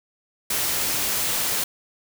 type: noise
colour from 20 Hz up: white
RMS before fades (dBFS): -24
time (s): 0.5-1.64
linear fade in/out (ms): 5
effects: none